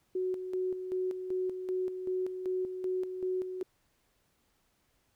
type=tone with tremolo; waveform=sine; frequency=370 Hz; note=F#4; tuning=in tune; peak=-29 dBFS; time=0.15-3.63 s; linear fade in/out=5 ms; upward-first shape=square; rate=2.6 Hz; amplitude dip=55%; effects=pink hiss -73 dBFS RMS until 5.15 s